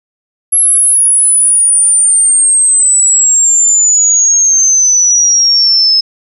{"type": "exponential sweep", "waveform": "sine", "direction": "down", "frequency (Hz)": [11175, 5170], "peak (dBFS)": -5, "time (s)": [0.52, 6.01], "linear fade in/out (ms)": 10, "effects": []}